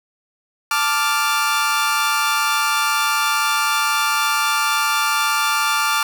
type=chord; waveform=sawtooth; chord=D minor; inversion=second; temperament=equal; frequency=880 / 1174.7 / 1396.9 Hz; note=A5 / D6 / F6; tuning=0 / 0 / 0 cents; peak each=-20 / -16 / -17 dBFS; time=0.71-6.03 s; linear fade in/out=2 ms; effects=none